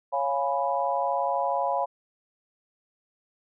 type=chord; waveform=sine; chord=C# dominant seventh; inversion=none; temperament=equal; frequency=554.4 / 698.5 / 830.6 / 987.8 Hz; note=C#5 / E#5 / G#5 / B5; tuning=0 / 0 / 0 / 0 cents; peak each=-29 dBFS; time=0.12-1.86 s; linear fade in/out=20 ms; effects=none